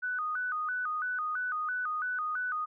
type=tone with vibrato; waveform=sine; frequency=1359 Hz; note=F6; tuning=48 cents flat; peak=-30 dBFS; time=0.02-2.66 s; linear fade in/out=20 ms; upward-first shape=square; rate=3 Hz; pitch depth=160 cents each way; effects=none